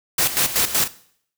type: noise with tremolo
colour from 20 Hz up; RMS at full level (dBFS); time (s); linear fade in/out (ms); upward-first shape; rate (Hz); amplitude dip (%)
white; -18; 0.18-0.88; 5; square; 5.3; 70
effects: noise-tail reverb RT60 0.6 s tail -18 dB re dry